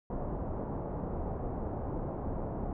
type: low-pass noise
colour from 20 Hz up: pink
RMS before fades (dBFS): -36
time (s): 0.1-2.73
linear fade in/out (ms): 2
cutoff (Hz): 880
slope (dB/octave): 24
effects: none